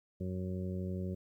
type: harmonic tone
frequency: 92.3 Hz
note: F#2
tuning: 4 cents flat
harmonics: 1 / 2 / 3 / 4 / 5 / 6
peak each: -38 / -38 / -52 / -44 / -51 / -49 dBFS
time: 0.2-1.15 s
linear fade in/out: 10 ms
effects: 12-bit